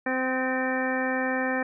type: harmonic tone with a mistuned harmonic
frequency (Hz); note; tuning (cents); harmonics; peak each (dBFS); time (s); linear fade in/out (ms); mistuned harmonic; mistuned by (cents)
258.9; C4; -18; 1 / 2 / 3 / 4 / 5 / 6 / 7 / 9; -29 / -30 / -33 / -38 / -39 / -35 / -30 / -39; 0.06-1.63; 5; 5; -26
effects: none